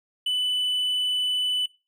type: tone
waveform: triangle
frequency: 2991 Hz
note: F#7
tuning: 18 cents sharp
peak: -21 dBFS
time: 0.26-1.66 s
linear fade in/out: 5 ms
effects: noise-tail reverb RT60 0.3 s tail -21 dB re dry